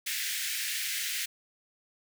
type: high-pass noise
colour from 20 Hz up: pink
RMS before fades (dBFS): -33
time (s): 0.06-1.26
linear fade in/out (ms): 10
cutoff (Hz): 1700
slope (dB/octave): 48
effects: none